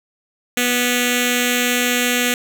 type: tone with notch filter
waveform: 5% pulse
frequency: 245.5 Hz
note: B3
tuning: 10 cents flat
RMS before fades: -18 dBFS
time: 0.57-2.34 s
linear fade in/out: 2 ms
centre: 960 Hz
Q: 0.67
effects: none